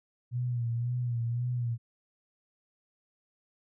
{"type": "tone with vibrato", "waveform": "sine", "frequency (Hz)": 120.2, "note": "B2", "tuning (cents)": -46, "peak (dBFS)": -28, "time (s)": [0.31, 1.78], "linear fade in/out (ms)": 50, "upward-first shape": "sine", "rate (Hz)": 1.9, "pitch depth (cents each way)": 55, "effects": []}